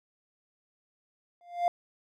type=tone with exponential growth; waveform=triangle; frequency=698.5 Hz; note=F5; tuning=in tune; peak=-17 dBFS; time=1.41-1.68 s; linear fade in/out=1 ms; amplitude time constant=58 ms; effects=tanh soft clip ceiling -15 dBFS